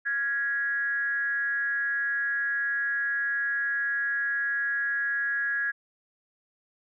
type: tone with frequency modulation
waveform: sine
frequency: 1661.2 Hz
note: G#6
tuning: in tune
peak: -25 dBFS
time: 0.05-5.72 s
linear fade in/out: 20 ms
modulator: 256 Hz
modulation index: 0.46
effects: none